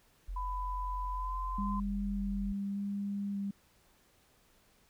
sine tone, 45.27 Hz, F#1, 37 cents flat, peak -36 dBFS, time 0.28-2.53 s, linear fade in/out 10 ms
sine tone with pitch glide, 1000 to 1028.1 Hz, B5 to C6, +21 to -31 cents, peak -36 dBFS, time 0.36-1.8 s, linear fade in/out 5 ms, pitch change +48 cents, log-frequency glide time 1.11-1.37 s
sine tone with vibrato, 200 Hz, G3, 35 cents sharp, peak -33 dBFS, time 1.58-3.51 s, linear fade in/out 5 ms, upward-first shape square, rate 0.85 Hz, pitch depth 8 cents each way
effects pink hiss -67 dBFS RMS until 4.89 s

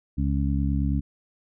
harmonic tone, 69.3 Hz, C#2, in tune, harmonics 1 / 2 / 3 / 4, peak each -24 / -27 / -29 / -30 dBFS, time 0.17-1.01 s, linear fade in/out 20 ms, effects none

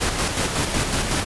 pink noise with tremolo, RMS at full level -21 dBFS, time 0-1.25 s, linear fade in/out 20 ms, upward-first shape square, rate 5.4 Hz, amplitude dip 40%, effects resampled to 24000 Hz

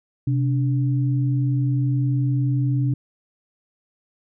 sine tone pair together, 129.39 / 290 Hz, C3 / D4, -19 / -22 cents, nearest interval octave + major second, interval 1397 cents, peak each -18 / -27 dBFS, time 0.27-2.94 s, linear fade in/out 5 ms, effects none

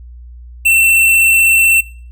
square tone, 2692 Hz, E7, 36 cents sharp, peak -8 dBFS, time 0.65-1.81 s, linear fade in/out 10 ms, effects noise-tail reverb RT60 0.5 s tail -23 dB re dry + added 60 Hz sine -31 dBFS peak until 2.11 s

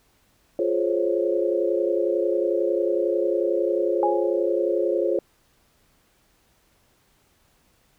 sine chord, Db major seventh, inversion first, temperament equal with one note detuned, 349.2 / 420.1 / 523.3 / 554.4 Hz, F4 / Ab4 / C5 / Db5, 0 / +20 / 0 / 0 cents, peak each -24 / -26 / -26 / -26 dBFS, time 0.59-5.19 s, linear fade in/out 2 ms
sine tone with exponential decay, 830.6 Hz, G#5, in tune, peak -18 dBFS, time 4.03-4.48 s, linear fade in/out 1 ms, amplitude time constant 97 ms
effects pink hiss -63 dBFS RMS until 7.98 s

